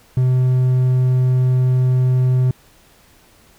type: tone with hard clipping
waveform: triangle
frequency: 127.7 Hz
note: C3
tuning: 42 cents flat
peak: -13 dBFS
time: 0.17-2.51 s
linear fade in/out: 2 ms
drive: 6 dB
effects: pink hiss -51 dBFS RMS until 3.58 s